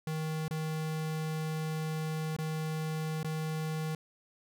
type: tone with dropouts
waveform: square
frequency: 157.2 Hz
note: D#3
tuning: 18 cents sharp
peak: -33 dBFS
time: 0.07-3.95 s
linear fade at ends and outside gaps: 2 ms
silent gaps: 0.481-0.509 / 2.365-2.386 / 3.231-3.245 s
effects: none